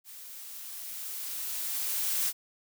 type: noise with level ramp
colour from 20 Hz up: blue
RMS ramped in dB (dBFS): -47 to -28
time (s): 0.04-2.33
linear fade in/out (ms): 50
effects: none

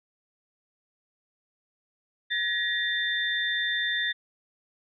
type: tone cluster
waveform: sine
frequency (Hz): 1704 / 1896 / 3575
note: G#6 / A#6 / A7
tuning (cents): +44 / +29 / +27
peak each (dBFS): -32 / -28 / -29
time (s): 2.3-4.13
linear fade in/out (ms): 20
effects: none

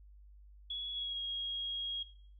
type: tone with pitch glide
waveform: sine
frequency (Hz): 3368 to 3280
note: G#7 to G#7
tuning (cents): +24 to -22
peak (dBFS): -36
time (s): 0.7-2.03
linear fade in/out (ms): 5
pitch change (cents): -46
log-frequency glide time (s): 0.93-1.2
effects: noise-tail reverb RT60 0.6 s tail -17 dB re dry + added 50 Hz sine -54 dBFS peak until 2.39 s

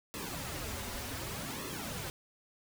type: noise with flanger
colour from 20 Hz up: pink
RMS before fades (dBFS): -40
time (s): 0.14-2.1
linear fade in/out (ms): 0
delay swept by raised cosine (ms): 1.3 to 6.6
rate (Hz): 0.66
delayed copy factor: -0.8
effects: none

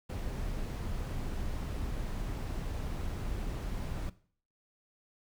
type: noise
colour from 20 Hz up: brown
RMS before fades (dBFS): -36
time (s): 0.09-4.1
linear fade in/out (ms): 10
effects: noise-tail reverb RT60 0.5 s tail -18 dB re dry

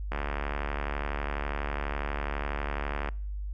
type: click train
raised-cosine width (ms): 0.5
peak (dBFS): -17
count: 215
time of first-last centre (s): 0.12-3.088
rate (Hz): 72.1
effects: noise-tail reverb RT60 0.6 s tail -26 dB re dry + added 50 Hz sine -32 dBFS peak until 3.53 s

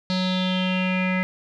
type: tone with low-pass filter sweep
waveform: square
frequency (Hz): 185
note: F#3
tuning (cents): 0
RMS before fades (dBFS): -23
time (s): 0.1-1.23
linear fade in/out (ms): 0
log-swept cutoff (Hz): 4300 to 2100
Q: 6.7
effects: none

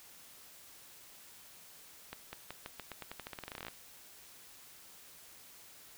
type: accelerating click train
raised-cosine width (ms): 0.3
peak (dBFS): -26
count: 22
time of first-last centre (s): 2.13-3.683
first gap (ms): 200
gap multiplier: 0.88
effects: white hiss -56 dBFS RMS until 5.97 s

